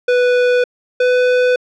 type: tone pair in turn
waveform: square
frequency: 493.9 / 499.1 Hz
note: B4 / B4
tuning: 0 / +18 cents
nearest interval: unison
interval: 18 cents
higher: second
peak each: -11 dBFS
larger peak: neither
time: 0.08-0.64 / 1-1.56 s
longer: neither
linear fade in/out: 5 ms
effects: low-pass 3000 Hz 12 dB/octave